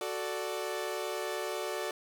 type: chord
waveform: sawtooth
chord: D major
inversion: first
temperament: equal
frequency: 370 / 440 / 587.3 Hz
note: F#4 / A4 / D5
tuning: 0 / 0 / 0 cents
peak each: -34 dBFS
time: 0.01-1.91 s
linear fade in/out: 2 ms
effects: none